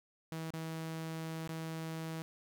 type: tone with dropouts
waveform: sawtooth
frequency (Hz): 161.5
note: E3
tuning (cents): -35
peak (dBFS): -35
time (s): 0.32-2.22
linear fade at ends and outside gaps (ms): 0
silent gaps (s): 0.505-0.536 / 1.475-1.492
effects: none